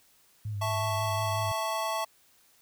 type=tone with vibrato; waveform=sine; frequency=103.83 Hz; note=G#2; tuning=in tune; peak=-31 dBFS; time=0.45-1.52 s; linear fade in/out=5 ms; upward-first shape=sine; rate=5.5 Hz; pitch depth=52 cents each way
type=chord; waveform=square; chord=A major; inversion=second; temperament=equal; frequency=659.3 / 880 / 1108.7 Hz; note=E5 / A5 / C#6; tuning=0 / 0 / 0 cents; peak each=-34 dBFS; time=0.61-2.05 s; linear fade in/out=10 ms
effects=white hiss -63 dBFS RMS until 2.61 s